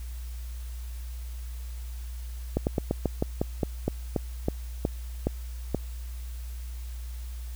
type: slowing click train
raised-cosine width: 2 ms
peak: -11 dBFS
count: 14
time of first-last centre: 2.57-5.747 s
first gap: 99 ms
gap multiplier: 1.14
effects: added 60 Hz sine -34 dBFS peak until 7.55 s + white hiss -52 dBFS RMS until 7.55 s